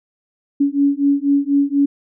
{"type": "beating tone pair", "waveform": "sine", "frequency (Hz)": [280, 284.1], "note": ["C#4", "C#4"], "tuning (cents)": [18, 43], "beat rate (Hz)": 4.1, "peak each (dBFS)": -16, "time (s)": [0.6, 1.86], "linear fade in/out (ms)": 10, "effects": []}